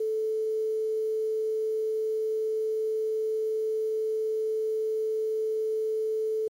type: tone with quantisation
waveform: sine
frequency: 437.2 Hz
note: A4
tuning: 11 cents flat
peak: -25 dBFS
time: 0-6.48 s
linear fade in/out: 5 ms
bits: 9
effects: MP3 64 kbps